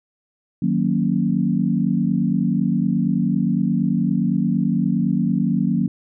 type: chord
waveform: sine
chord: D# minor seventh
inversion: none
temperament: equal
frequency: 155.56 / 185 / 233.1 / 277.2 Hz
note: D#3 / F#3 / A#3 / C#4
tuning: 0 / 0 / 0 / 0 cents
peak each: -24 / -20 / -21 / -25 dBFS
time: 0.62-5.88 s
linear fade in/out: 5 ms
effects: none